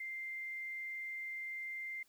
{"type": "tone", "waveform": "sine", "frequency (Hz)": 2093, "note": "C7", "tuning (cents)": 0, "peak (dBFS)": -40, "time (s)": [0, 2.03], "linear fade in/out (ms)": 5, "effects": ["white hiss -71 dBFS RMS until 2.08 s"]}